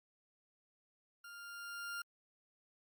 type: tone with level ramp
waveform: 40% pulse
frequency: 1400 Hz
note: F6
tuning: 4 cents sharp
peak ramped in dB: -50 to -39 dBFS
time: 1.24-2.02 s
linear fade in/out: 5 ms
effects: Opus 48 kbps